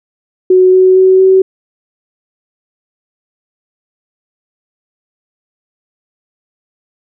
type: tone with pitch steps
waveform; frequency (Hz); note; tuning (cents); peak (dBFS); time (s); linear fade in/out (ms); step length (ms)
sine; 370 / 373 / 376 / 379.1; F#4 / F#4 / F#4 / F#4; 0 / +14 / +28 / +42; -3; 0.5-1.42; 5; 230
effects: none